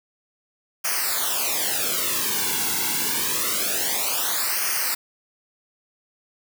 white noise with flanger, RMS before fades -24 dBFS, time 0.84-4.95 s, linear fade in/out 10 ms, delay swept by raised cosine 0.26 to 1.66 ms, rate 0.26 Hz, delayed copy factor -1, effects none

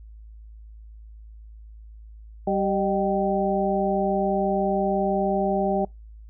harmonic tone with a mistuned harmonic, 194.2 Hz, G3, 16 cents flat, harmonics 1 / 2 / 3 / 4, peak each -26 / -26 / -26 / -26 dBFS, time 2.47-5.85 s, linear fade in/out 5 ms, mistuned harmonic 3, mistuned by +76 cents, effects noise-tail reverb RT60 0.2 s tail -25 dB re dry + added 54 Hz sine -41 dBFS peak until 6.29 s

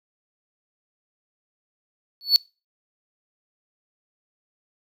triangle tone with exponential growth, 4435 Hz, C#8, in tune, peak -6 dBFS, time 2.21-2.36 s, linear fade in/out 0 ms, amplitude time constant 31 ms, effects noise-tail reverb RT60 0.3 s tail -26 dB re dry + tanh soft clip ceiling -4 dBFS

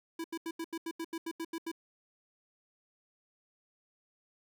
square tone bursts, 329.6 Hz, E4, in tune, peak -36 dBFS, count 12, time 0.19-1.716 s, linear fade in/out 5 ms, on 52 ms, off 82 ms, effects none

